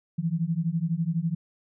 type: beating tone pair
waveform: sine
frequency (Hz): 160 / 172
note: D#3 / F3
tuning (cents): +49 / -26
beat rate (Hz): 12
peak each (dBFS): -27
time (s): 0.18-1.35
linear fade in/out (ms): 10
effects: none